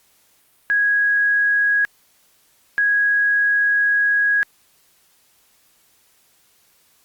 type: tone pair in turn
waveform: sine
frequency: 1656 / 1656 Hz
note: G#6 / G#6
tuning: -5 / -5 cents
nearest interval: unison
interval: 0 cents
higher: neither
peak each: -14 / -14 dBFS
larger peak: neither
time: 0.7-1.85 / 2.78-4.43 s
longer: second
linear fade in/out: 0 ms
effects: white hiss -58 dBFS RMS until 7.04 s + Opus 48 kbps